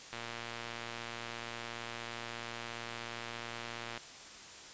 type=click train; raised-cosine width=0.3 ms; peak=-25 dBFS; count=451; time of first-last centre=0.13-3.976 s; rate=117 Hz; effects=white hiss -50 dBFS RMS until 4.73 s + resampled to 16000 Hz